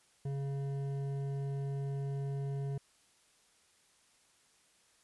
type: tone with hard clipping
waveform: sine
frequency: 138.59 Hz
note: C#3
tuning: in tune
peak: -36 dBFS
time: 0.25-2.78 s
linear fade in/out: 5 ms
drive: 9 dB
effects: white hiss -68 dBFS RMS until 5.03 s + resampled to 24000 Hz